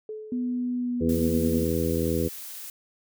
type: tone with exponential decay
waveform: sine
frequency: 431.4 Hz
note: A4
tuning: 34 cents flat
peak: -31 dBFS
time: 0.09-1.06 s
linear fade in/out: 2 ms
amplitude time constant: 210 ms
type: tone with pitch glide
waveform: sine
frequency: 246.9 to 237 Hz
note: B3 to A#3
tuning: 0 to +29 cents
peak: -25 dBFS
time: 0.32-1.64 s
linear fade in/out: 2 ms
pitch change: -71 cents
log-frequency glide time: 0.78-1.39 s
type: harmonic tone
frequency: 82.41 Hz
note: E2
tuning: in tune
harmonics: 1 / 2 / 3 / 4 / 5 / 6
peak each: -30 / -30 / -30 / -30 / -30 / -30 dBFS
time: 1-2.29 s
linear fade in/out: 20 ms
type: noise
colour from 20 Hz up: blue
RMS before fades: -39 dBFS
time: 1.09-2.7 s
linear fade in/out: 2 ms
effects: none